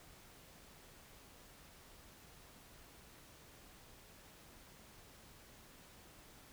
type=silence; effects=pink hiss -60 dBFS RMS until 6.52 s